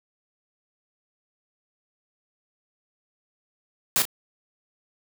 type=noise with echo; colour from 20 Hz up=white; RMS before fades=-21 dBFS; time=3.96-4.02 s; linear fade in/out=0 ms; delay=33 ms; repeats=1; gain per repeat=-10 dB; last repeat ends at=4.053 s; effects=none